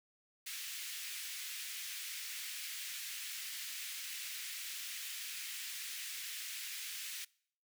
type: high-pass noise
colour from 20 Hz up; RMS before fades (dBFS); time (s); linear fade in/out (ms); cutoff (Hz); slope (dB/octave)
pink; -44; 0.46-7.25; 10; 2000; 24
effects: noise-tail reverb RT60 0.6 s tail -24 dB re dry